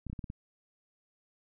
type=clicks; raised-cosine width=5 ms; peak=-27 dBFS; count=6; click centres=0.067 / 0.099 / 0.13 / 0.192 / 0.242 / 0.301 s; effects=none